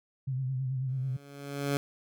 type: tone with vibrato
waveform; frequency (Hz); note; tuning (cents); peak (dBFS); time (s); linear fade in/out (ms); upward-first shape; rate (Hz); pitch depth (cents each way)
sine; 130.81; C3; 0; -29; 0.27-1.17; 10; sine; 9.2; 56
type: tone with exponential growth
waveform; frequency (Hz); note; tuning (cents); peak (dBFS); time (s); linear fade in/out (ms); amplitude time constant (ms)
15% pulse; 141.3; C#3; +34; -19; 0.89-1.77; 0; 190
effects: none